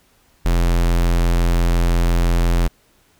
square tone, 42.9 Hz, F1, 30 cents flat, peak -14 dBFS, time 0.45-2.68 s, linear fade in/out 10 ms, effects pink hiss -57 dBFS RMS until 3.19 s

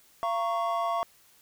triangle chord, Bb minor, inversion second, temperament equal with one note detuned, 684.9 / 932.3 / 1108.7 Hz, F5 / Bb5 / Db6, -34 / 0 / 0 cents, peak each -27 / -33 / -28 dBFS, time 0.23-1.03 s, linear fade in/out 0 ms, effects white hiss -60 dBFS RMS until 1.41 s

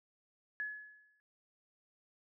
sine tone with exponential decay, 1700 Hz, G#6, 40 cents sharp, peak -34 dBFS, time 0.6-1.2 s, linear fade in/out 0 ms, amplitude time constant 130 ms, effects none

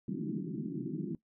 pink band-pass noise, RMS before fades -37 dBFS, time 0.08-1.15 s, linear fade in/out 2 ms, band 140 to 370 Hz, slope 96 dB/octave, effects noise-tail reverb RT60 0.1 s tail -18 dB re dry

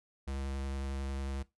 square tone with vibrato, 68 Hz, C#2, 33 cents flat, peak -36 dBFS, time 0.27-1.43 s, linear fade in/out 10 ms, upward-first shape square, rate 11 Hz, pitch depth 10 cents each way, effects noise-tail reverb RT60 0.2 s tail -19 dB re dry + resampled to 24000 Hz

